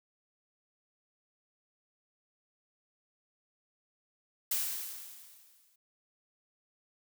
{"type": "noise with exponential decay", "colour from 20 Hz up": "blue", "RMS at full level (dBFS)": -30, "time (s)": [4.51, 5.76], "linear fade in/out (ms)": 5, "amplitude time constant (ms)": 270, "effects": []}